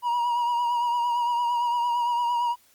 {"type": "tone with vibrato", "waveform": "triangle", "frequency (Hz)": 957, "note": "A#5", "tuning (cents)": 45, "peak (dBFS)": -20, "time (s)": [0.02, 2.56], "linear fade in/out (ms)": 50, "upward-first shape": "triangle", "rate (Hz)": 8.8, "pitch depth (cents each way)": 42, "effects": ["white hiss -60 dBFS RMS until 2.74 s", "Opus 32 kbps"]}